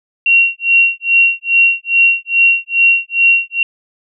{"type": "tone with tremolo", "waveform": "sine", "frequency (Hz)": 2744, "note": "F7", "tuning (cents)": -31, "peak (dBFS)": -5, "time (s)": [0.26, 3.63], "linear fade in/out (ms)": 2, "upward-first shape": "sine", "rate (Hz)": 2.4, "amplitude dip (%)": 100, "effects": []}